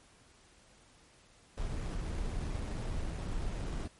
brown noise with sample-and-hold, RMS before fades -36 dBFS, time 1.57-3.88 s, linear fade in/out 10 ms, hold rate 4410 Hz, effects pink hiss -62 dBFS RMS until 3.99 s + MP3 48 kbps

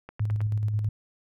click train, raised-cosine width 0.5 ms, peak -25 dBFS, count 4, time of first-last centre 0.09-0.406 s, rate 9.5 Hz
sine tone with tremolo, 106 Hz, G#2, 36 cents sharp, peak -22 dBFS, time 0.2-0.89 s, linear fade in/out 5 ms, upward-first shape square, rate 9.3 Hz, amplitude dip 35%
effects none

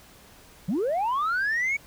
sine linear sweep, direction up, 155 to 2267 Hz, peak -21 dBFS, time 0.68-1.77 s, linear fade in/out 10 ms, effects tanh soft clip ceiling -21 dBFS + pink hiss -52 dBFS RMS until 1.86 s

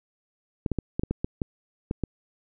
clicks, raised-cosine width 3 ms, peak -13 dBFS, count 10, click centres 0.662 / 0.717 / 0.787 / 0.995 / 1.035 / 1.11 / 1.245 / 1.418 / 1.911 / 2.037 s, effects none

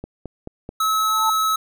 click train, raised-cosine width 2 ms, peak -18 dBFS, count 4, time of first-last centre 0.04-0.691 s, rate 4.61 Hz
square tone, 1293 Hz, E6, 34 cents flat, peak -18 dBFS, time 0.8-1.56 s, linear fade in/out 5 ms
sine tone with exponential growth, 883 Hz, A5, 6 cents sharp, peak -17 dBFS, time 0.89-1.3 s, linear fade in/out 5 ms, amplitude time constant 89 ms
effects none

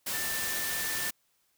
sine tone in noise, 1777 Hz, A6, 17 cents sharp, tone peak -36 dBFS, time 0.13-1.1 s, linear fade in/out 10 ms, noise white, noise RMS -33 dBFS, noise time 0.06-1.11 s, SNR -6 dB, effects white hiss -72 dBFS RMS until 1.57 s

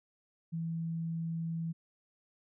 sine tone, 164.81 Hz, E3, in tune, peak -33 dBFS, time 0.52-1.73 s, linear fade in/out 20 ms, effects none

